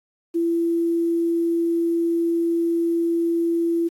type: tone with quantisation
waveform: sine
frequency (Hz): 336.5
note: E4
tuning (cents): +36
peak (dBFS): -18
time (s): 0.34-3.89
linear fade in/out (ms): 20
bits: 8
effects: AAC 48 kbps